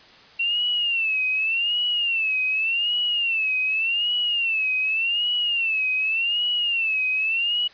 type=tone with vibrato; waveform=sine; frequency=2716 Hz; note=F7; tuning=49 cents flat; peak=-20 dBFS; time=0.39-7.68 s; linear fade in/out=10 ms; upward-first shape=sine; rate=0.86 Hz; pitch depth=130 cents each way; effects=white hiss -49 dBFS RMS until 7.73 s + resampled to 11025 Hz